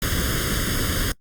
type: noise with comb filter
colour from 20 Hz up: pink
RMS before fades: -23 dBFS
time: 0.02-1.12 s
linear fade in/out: 2 ms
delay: 0.6 ms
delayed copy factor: +0.9
effects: noise-tail reverb RT60 0.1 s tail -24 dB re dry + Opus 48 kbps